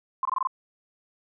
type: tone bursts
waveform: sine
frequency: 1046.5 Hz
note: C6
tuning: in tune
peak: -22 dBFS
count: 6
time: 0.23-0.472 s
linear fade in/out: 2 ms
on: 22 ms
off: 22 ms
effects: none